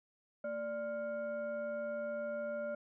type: tone with frequency modulation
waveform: sine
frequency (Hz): 587.3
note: D5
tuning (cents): 0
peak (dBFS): -36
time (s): 0.44-2.75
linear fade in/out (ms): 5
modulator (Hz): 814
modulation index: 0.6
effects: none